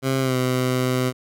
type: tone with pitch glide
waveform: 15% pulse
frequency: 133.2 to 127.48 Hz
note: C3 to C3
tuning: +31 to -45 cents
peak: -13 dBFS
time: 0.02-1.13 s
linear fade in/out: 50 ms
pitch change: -76 cents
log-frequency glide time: 0.2-0.36 s
effects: none